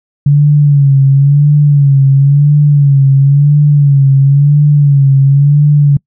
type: tone with vibrato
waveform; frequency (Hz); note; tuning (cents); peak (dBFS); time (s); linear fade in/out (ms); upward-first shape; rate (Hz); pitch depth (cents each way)
sine; 141.8; C#3; +40; -3; 0.26-5.97; 5; sine; 0.97; 68
effects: noise-tail reverb RT60 0.1 s tail -26 dB re dry